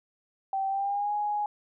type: tone with pitch glide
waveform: sine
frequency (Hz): 776 to 831.7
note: G5 to G#5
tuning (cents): -18 to +2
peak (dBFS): -26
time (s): 0.53-1.46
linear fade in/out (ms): 2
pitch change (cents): +120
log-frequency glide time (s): 0.68-1.13
effects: none